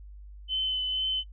sine tone with vibrato, 3041 Hz, F#7, 47 cents sharp, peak -26 dBFS, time 0.48-1.24 s, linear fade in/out 50 ms, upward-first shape triangle, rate 2.1 Hz, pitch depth 15 cents each way, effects noise-tail reverb RT60 0.1 s tail -17 dB re dry + added 50 Hz sine -43 dBFS peak until 1.32 s

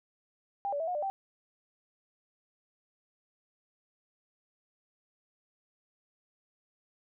sine tone with pitch steps, 799 / 574 / 651 / 720 / 595 / 779 Hz, G5 / D5 / E5 / F#5 / D5 / G5, +33 / -40 / -22 / -47 / +22 / -11 cents, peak -30 dBFS, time 0.65-1.1 s, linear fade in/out 0 ms, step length 75 ms, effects none

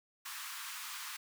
pink high-pass noise, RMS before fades -44 dBFS, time 0.25-1.17 s, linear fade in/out 10 ms, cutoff 1000 Hz, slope 48 dB/octave, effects none

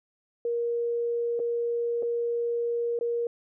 sine tone with dropouts, 471.5 Hz, A#4, 20 cents sharp, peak -25 dBFS, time 0.45-3.27 s, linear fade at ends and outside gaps 2 ms, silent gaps 1.393-1.399 / 2.025-2.03 / 2.99-3.01 s, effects none

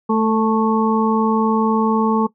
harmonic tone with a mistuned harmonic, 220 Hz, A3, in tune, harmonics 1 / 2 / 4 / 5, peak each -16 / -19 / -22 / -23 dBFS, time 0.09-2.27 s, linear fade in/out 10 ms, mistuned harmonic 2, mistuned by +16 cents, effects noise-tail reverb RT60 0.1 s tail -18 dB re dry

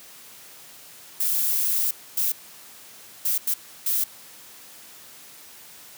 violet noise bursts at uneven times, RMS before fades -23 dBFS, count 5, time 1.2-1.91 / 2.17-2.32 / 3.25-3.38 / 3.47-3.54 / 3.86-4.04 s, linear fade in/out 5 ms, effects white hiss -46 dBFS RMS until 5.97 s + high-pass 100 Hz 12 dB/octave

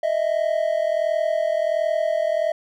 triangle tone pair together, 619.6 / 661 Hz, D#5 / E5, -7 / +5 cents, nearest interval minor second, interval 112 cents, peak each -20 dBFS, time 0.03-2.52 s, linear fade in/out 5 ms, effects none

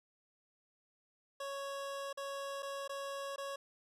25% pulse tone with dropouts, 554.4 Hz, C#5, in tune, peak -36 dBFS, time 1.4-3.56 s, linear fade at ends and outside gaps 5 ms, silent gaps 2.129-2.173 / 2.624-2.628 / 2.878-2.893 / 3.361-3.38 s, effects low-pass 11000 Hz 12 dB/octave + 13-bit

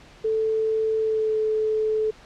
sine tone with pitch glide, 440 to 433.9 Hz, A4 to A4, 0 to -24 cents, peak -20 dBFS, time 0.24-2.11 s, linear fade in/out 10 ms, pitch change -24 cents, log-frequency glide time 0.99-1.38 s, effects pink hiss -49 dBFS RMS until 2.25 s + low-pass 5000 Hz 12 dB/octave

